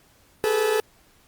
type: tone cluster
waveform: 40% pulse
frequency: 404.5 / 432.7 / 492.2 Hz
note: G#4 / A4 / B4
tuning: -46 / -29 / -6 cents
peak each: -28 / -20 / -27 dBFS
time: 0.44-0.8 s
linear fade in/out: 0 ms
effects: pink hiss -58 dBFS RMS until 1.27 s + Opus 48 kbps